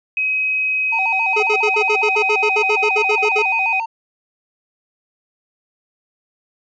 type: tone with pitch glide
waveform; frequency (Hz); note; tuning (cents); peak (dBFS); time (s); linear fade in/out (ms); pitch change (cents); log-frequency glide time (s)
sine; 2536 to 2505; D#7 to D#7; +32 to +11; -16; 0.17-3.8; 2; -21; 0.56-3.23
type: tone with vibrato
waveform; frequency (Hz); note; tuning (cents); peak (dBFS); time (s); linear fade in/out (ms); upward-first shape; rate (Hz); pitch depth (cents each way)
triangle; 833; G#5; +5; -19; 0.92-3.86; 10; square; 7.3; 150
type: tone bursts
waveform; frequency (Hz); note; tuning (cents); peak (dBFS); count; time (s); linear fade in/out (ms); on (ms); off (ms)
square; 424.4; G#4; +38; -17; 16; 1.36-3.425; 10; 70; 63
effects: resampled to 16000 Hz